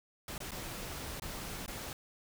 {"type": "noise with dropouts", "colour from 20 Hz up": "pink", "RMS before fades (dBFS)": -42, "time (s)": [0.28, 1.93], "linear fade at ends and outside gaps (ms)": 2, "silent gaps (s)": [[0.38, 0.403], [0.509, 0.517], [1.198, 1.22], [1.662, 1.679]], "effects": []}